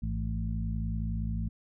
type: harmonic tone with a mistuned harmonic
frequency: 55 Hz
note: A1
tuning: in tune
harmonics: 1 / 2 / 3 / 4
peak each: -32 / -35 / -37 / -38 dBFS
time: 0.02-1.49 s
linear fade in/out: 10 ms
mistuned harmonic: 2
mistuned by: -65 cents
effects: none